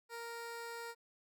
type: tone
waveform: 15% pulse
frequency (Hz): 466.2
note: A#4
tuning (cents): 0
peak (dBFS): -37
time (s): 0.09-0.95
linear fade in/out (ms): 50
effects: none